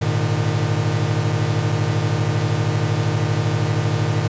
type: chord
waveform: 45% pulse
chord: Ab suspended second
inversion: none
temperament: equal with one note detuned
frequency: 103.83 / 116.54 / 151.92 Hz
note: Ab2 / Bb2 / Eb3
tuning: 0 / 0 / -41 cents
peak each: -22 dBFS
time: 0.01-4.28 s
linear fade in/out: 10 ms
effects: resampled to 16000 Hz